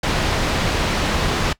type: low-pass noise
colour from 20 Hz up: pink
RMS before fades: -20 dBFS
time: 0.03-1.53 s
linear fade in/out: 5 ms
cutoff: 4700 Hz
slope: 12 dB/octave
effects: noise-tail reverb RT60 0.1 s tail -20 dB re dry